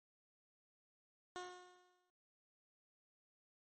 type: tone with exponential decay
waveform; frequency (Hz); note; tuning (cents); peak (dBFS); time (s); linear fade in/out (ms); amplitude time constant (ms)
15% pulse; 361.1; F#4; -42; -37; 1.36-2.1; 0; 160
effects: MP3 32 kbps